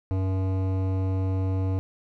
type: tone with hard clipping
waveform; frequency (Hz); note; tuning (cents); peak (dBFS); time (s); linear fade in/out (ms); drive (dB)
sine; 94.6; F#2; +39; -25; 0.11-1.79; 0; 15
effects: none